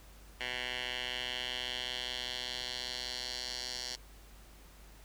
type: tone with band-pass filter sweep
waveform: 10% pulse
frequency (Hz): 125.1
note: B2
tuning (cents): +23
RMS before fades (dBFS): -39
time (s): 0.4-3.96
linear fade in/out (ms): 10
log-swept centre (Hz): 2500 to 4900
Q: 2.9
effects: added 50 Hz sine -54 dBFS peak until 5.04 s + pink hiss -59 dBFS RMS until 5.04 s